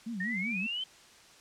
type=tone with vibrato; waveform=sine; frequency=207.7 Hz; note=G#3; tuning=in tune; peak=-34 dBFS; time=0.06-0.67 s; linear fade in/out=10 ms; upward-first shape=sine; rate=5.2 Hz; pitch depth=230 cents each way
type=exponential sweep; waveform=sine; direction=up; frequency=1802 to 3129 Hz; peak=-32 dBFS; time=0.2-0.84 s; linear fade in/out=5 ms
effects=white hiss -56 dBFS RMS until 1.4 s + low-pass 7000 Hz 12 dB/octave